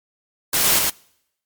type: noise with echo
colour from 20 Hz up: white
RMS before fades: -18 dBFS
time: 0.53-0.79 s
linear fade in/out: 5 ms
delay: 110 ms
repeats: 1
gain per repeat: -2 dB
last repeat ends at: 0.9 s
effects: noise-tail reverb RT60 0.8 s tail -26 dB re dry + MP3 96 kbps